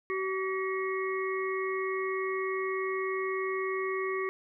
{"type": "harmonic tone with a mistuned harmonic", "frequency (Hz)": 380, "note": "F#4", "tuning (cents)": 46, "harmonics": [1, 3, 5, 6], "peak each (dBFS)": [-31, -36, -38, -39], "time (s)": [0.1, 4.29], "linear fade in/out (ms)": 0, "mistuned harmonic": 6, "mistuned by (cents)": -75, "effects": []}